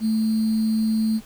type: tone with sample-and-hold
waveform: sine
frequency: 220 Hz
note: A3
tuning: in tune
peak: -18 dBFS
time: 0-1.21 s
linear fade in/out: 50 ms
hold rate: 4410 Hz
effects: pink hiss -48 dBFS RMS until 1.25 s